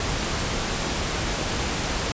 pink noise, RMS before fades -26 dBFS, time 0-2.12 s, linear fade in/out 2 ms, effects resampled to 16000 Hz

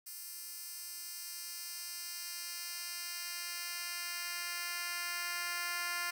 10% pulse tone with high-pass filter sweep, 349 Hz, F4, 1 cent flat, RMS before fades -41 dBFS, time 0.06-6.11 s, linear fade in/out 10 ms, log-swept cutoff 8400 to 1500 Hz, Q 0.73, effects none

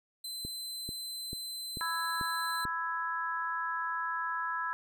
sawtooth tone, 4060 Hz, B7, 47 cents sharp, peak -35 dBFS, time 0.24-2.65 s, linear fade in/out 5 ms
click train, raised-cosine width 3 ms, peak -28 dBFS, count 6, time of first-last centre 0.45-2.653 s, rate 2.27 Hz
sine chord, E major, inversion second, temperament equal with one note detuned, 1001 / 1318.5 / 1661.2 Hz, B5 / E6 / G#6, +23 / 0 / 0 cents, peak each -36 dBFS, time 1.81-4.73 s, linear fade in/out 0 ms
effects none

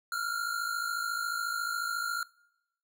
square tone pair together, 1362.9 / 1417 Hz, F6 / F6, -43 / +25 cents, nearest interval minor second, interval 68 cents, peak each -35 / -34 dBFS, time 0.12-2.23 s, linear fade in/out 2 ms, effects noise-tail reverb RT60 0.9 s tail -24 dB re dry

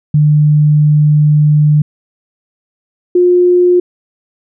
sine tone pair in turn, 150 / 356.8 Hz, D3 / F4, +37 / +37 cents, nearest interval octave + minor third, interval 1500 cents, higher second, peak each -5 dBFS, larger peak neither, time 0.14-1.82 / 3.15-3.8 s, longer first, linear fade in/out 5 ms, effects none

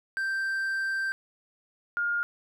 triangle / sine tone pair in turn, 1568 / 1416 Hz, G6 / F6, 0 / +23 cents, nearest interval major second, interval 177 cents, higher first, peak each -25 dBFS, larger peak neither, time 0.17-1.12 / 1.97-2.23 s, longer first, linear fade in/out 0 ms, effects none

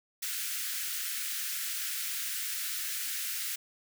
white high-pass noise, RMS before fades -35 dBFS, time 0.22-3.56 s, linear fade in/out 10 ms, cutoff 1400 Hz, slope 48 dB/octave, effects none

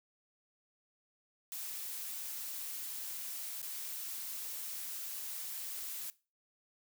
blue noise with dropouts, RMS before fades -42 dBFS, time 1.52-6.1 s, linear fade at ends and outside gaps 0 ms, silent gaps 3.617-3.628 s, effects noise-tail reverb RT60 0.3 s tail -19 dB re dry

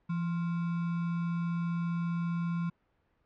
sine tone with sample-and-hold, 170 Hz, F3, 46 cents flat, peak -29 dBFS, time 0.09-2.7 s, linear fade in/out 10 ms, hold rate 1225 Hz, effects pink hiss -73 dBFS RMS until 3.25 s + low-pass 2000 Hz 12 dB/octave

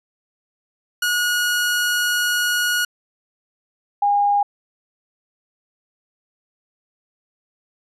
sawtooth / sine tone pair in turn, 1450 / 813.8 Hz, F#6 / G#5, -35 / -35 cents, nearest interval minor seventh, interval 1000 cents, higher first, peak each -14 dBFS, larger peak neither, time 1.02-2.85 / 4.02-4.43 s, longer first, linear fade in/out 5 ms, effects resampled to 32000 Hz

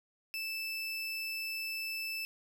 30% pulse tone, 2637 Hz, E7, in tune, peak -33 dBFS, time 0.34-2.25 s, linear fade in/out 0 ms, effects none

